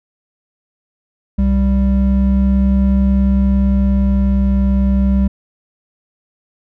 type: tone pair together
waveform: triangle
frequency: 65.41 / 196.56 Hz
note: C2 / G3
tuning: 0 / +5 cents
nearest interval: octave + perfect fifth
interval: 1905 cents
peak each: -11 dBFS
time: 1.38-5.28 s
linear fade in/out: 10 ms
effects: none